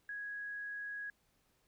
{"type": "tone", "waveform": "sine", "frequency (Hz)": 1661.2, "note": "G#6", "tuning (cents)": 0, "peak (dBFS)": -40, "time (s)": [0.09, 1.1], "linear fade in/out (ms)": 2, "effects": ["pink hiss -75 dBFS RMS until 1.67 s"]}